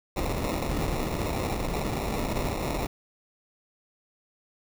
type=noise with sample-and-hold; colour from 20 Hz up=pink; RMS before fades=-29 dBFS; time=0.16-2.87 s; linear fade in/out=10 ms; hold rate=1575 Hz; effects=none